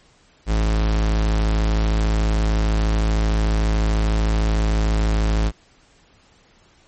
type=tone; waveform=45% pulse; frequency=53.6 Hz; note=A1; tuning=45 cents flat; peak=-16 dBFS; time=0.46-5.52 s; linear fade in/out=50 ms; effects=pink hiss -55 dBFS RMS until 6.87 s + MP3 32 kbps